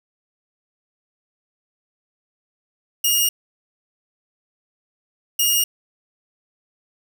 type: tone pair in turn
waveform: 10% pulse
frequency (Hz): 2852 / 2852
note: F7 / F7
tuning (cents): +36 / +36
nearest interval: unison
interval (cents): 0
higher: neither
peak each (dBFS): -7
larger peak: neither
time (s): 3.04-3.29 / 5.39-5.64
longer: neither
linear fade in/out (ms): 5
effects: 7-bit